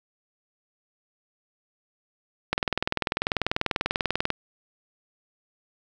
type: click train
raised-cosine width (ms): 0.3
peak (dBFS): -7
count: 37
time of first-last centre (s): 2.53-4.303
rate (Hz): 20.3
effects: 8-bit